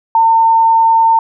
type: tone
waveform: sine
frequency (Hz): 905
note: A5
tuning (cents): +48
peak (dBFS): -6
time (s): 0.15-1.19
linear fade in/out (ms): 2
effects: none